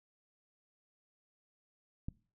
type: click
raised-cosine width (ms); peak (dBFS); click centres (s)
5; -26; 2.085
effects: noise-tail reverb RT60 0.4 s tail -22 dB re dry